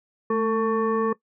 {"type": "tone with frequency modulation", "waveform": "sine", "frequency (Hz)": 449.4, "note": "A4", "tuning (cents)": 37, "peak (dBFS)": -19, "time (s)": [0.3, 1.13], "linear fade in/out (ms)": 5, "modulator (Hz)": 668, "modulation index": 1, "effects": ["noise-tail reverb RT60 0.1 s tail -19 dB re dry"]}